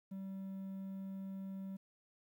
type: tone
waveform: triangle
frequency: 192.8 Hz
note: G3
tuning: 28 cents flat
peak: -40 dBFS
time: 0.11-1.77 s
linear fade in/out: 10 ms
effects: 12-bit